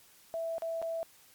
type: tone with dropouts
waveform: sine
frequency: 659.3 Hz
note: E5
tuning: in tune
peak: -32 dBFS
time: 0.34-1.03 s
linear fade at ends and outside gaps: 0 ms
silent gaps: 0.582-0.621 / 0.817-0.825 s
effects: white hiss -60 dBFS RMS until 1.34 s + MP3 96 kbps